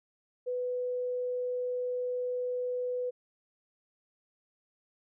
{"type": "tone", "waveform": "sine", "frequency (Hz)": 496.9, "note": "B4", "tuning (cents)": 11, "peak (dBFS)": -30, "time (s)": [0.46, 3.11], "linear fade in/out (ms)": 20, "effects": []}